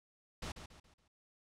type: noise with echo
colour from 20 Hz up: pink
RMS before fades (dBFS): -42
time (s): 0.42-0.52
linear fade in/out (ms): 5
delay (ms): 140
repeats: 4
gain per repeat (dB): -8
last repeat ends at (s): 1.08
effects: low-pass 7000 Hz 12 dB/octave